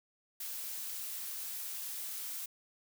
blue noise, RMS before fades -41 dBFS, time 0.4-2.46 s, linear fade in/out 5 ms, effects none

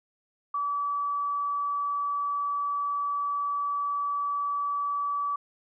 sine tone, 1149 Hz, D6, 38 cents flat, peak -26 dBFS, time 0.54-5.36 s, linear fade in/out 5 ms, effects none

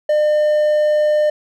triangle tone, 603 Hz, D5, 46 cents sharp, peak -10 dBFS, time 0.09-1.3 s, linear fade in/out 5 ms, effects none

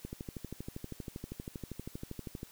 click train, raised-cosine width 3 ms, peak -27 dBFS, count 31, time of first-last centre 0.05-2.431 s, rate 12.6 Hz, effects white hiss -57 dBFS RMS until 2.51 s

